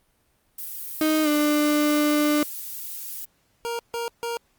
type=noise; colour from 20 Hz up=violet; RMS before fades=-34 dBFS; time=0.58-3.25 s; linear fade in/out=5 ms
type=tone with pitch glide; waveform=35% pulse; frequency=311.1 to 297.6 Hz; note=D#4 to D4; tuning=0 to +23 cents; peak=-17 dBFS; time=1.01-2.43 s; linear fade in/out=2 ms; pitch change=-77 cents; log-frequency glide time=1.23-1.28 s
type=tone bursts; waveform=25% pulse; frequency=468.2 Hz; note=A#4; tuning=8 cents sharp; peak=-23 dBFS; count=3; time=3.65-4.37 s; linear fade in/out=0 ms; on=140 ms; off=150 ms
effects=pink hiss -66 dBFS RMS until 4.58 s + Opus 32 kbps